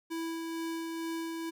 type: tone with tremolo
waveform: square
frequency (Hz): 329.1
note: E4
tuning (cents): -3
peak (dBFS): -34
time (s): 0.1-1.51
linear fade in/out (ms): 20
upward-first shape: sine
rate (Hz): 2.2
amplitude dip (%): 25
effects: none